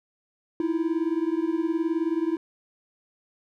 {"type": "beating tone pair", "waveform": "triangle", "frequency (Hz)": [318.7, 337.7], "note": ["D#4", "E4"], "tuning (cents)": [42, 42], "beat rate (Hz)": 19, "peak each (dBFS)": -24, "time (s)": [0.6, 2.37], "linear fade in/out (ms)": 2, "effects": []}